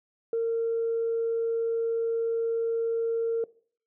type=tone; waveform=sine; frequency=458.4 Hz; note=A#4; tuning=29 cents flat; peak=-23 dBFS; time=0.33-3.44 s; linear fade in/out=2 ms; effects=noise-tail reverb RT60 0.5 s tail -21 dB re dry + tanh soft clip ceiling -20 dBFS